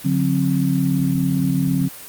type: tone cluster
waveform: sine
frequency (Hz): 143.3 / 180.9 / 265.9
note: D3 / F#3 / C4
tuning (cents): -42 / -39 / +28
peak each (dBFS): -20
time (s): 0.04-1.89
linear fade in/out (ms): 20
effects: white hiss -37 dBFS RMS until 2.08 s + Opus 32 kbps